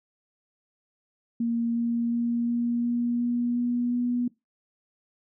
sine tone with pitch steps, 233.1 / 234.6 / 236.1 / 237.6 / 239.1 / 240.6 / 242.2 / 243.7 Hz, A#3 / A#3 / A#3 / A#3 / A#3 / B3 / B3 / B3, 0 / +11 / +22 / +33 / +44 / -45 / -34 / -23 cents, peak -23 dBFS, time 1.4-4.28 s, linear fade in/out 5 ms, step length 360 ms, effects noise-tail reverb RT60 0.2 s tail -21 dB re dry

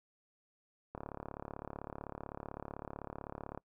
click train, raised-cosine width 1 ms, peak -28 dBFS, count 95, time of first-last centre 0.95-3.576 s, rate 35.8 Hz, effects noise-tail reverb RT60 0.1 s tail -23 dB re dry

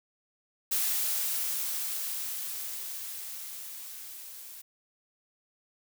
blue noise with level ramp, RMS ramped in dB -28 to -46 dBFS, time 0.71-4.62 s, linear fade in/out 10 ms, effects none

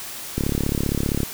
click train, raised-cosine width 3 ms, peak -9 dBFS, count 31, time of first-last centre 0.38-1.232 s, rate 35.2 Hz, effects white hiss -34 dBFS RMS until 1.33 s

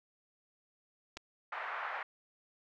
clicks, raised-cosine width 0.2 ms, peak -26 / -31 dBFS, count 2, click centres 1.17 / 1.173 s
white band-pass noise, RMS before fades -40 dBFS, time 1.52-2.03 s, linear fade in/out 5 ms, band 690 to 1800 Hz, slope 24 dB/octave
effects none

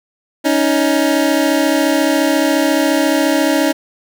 25% pulse tone pair together, 280 / 314.3 Hz, C#4 / D#4, +18 / +18 cents, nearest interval major second, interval 200 cents, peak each -11 dBFS, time 0.44-3.73 s, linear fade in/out 20 ms, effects none

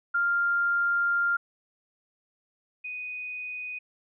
sine tone pair in turn, 1396.9 / 2489 Hz, F6 / D#7, 0 / 0 cents, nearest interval minor seventh, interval 1000 cents, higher second, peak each -22 / -33 dBFS, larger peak first, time 0.14-1.37 / 2.84-3.79 s, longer first, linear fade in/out 10 ms, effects none

